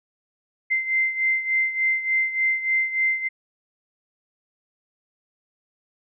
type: beating tone pair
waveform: sine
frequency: 2079 / 2082.4 Hz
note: C7 / C7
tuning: -12 / -9 cents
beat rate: 3.4 Hz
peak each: -21 / -26 dBFS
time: 0.7-3.29 s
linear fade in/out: 20 ms
effects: none